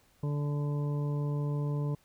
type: harmonic tone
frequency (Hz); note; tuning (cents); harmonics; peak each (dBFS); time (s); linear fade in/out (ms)
145.6; D3; -15; 1 / 2 / 3 / 4 / 6 / 7; -29 / -41 / -41 / -47 / -51 / -49; 0.23-1.95; 5
effects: pink hiss -66 dBFS RMS until 2.04 s